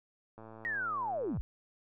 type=click train; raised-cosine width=1 ms; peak=-36 dBFS; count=111; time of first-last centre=0.38-1.371 s; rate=111 Hz
type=linear sweep; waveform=sine; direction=down; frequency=1911 to 30.84 Hz; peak=-32 dBFS; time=0.65-1.41 s; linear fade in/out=0 ms
effects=none